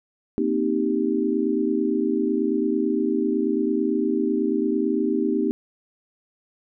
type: chord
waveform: sine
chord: C minor seventh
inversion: third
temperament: equal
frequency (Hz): 233.1 / 261.6 / 311.1 / 392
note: Bb3 / C4 / Eb4 / G4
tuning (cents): 0 / 0 / 0 / 0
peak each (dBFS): -26 / -26 / -24 / -25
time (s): 0.38-5.51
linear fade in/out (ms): 0
effects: none